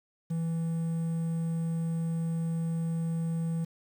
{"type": "tone with quantisation", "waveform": "triangle", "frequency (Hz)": 164.81, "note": "E3", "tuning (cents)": 0, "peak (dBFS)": -26, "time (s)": [0.3, 3.65], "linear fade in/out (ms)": 10, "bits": 9, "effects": []}